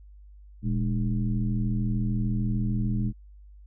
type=tone with frequency modulation; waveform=sine; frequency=120 Hz; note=B2; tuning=49 cents flat; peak=-23 dBFS; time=0.62-3.13 s; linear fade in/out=50 ms; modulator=86.7 Hz; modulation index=1.3; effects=added 50 Hz sine -46 dBFS peak until 3.66 s